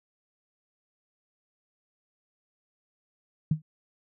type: tone with exponential decay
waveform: sine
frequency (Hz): 155.56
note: D#3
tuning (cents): 0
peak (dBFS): -17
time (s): 3.51-3.62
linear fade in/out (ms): 5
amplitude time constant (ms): 23
effects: none